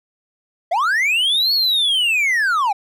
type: linear two-way sweep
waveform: triangle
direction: up then down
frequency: 627 to 4435 to 758 Hz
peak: -13 dBFS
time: 0.71-2.73 s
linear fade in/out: 10 ms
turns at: 1.53 s
effects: none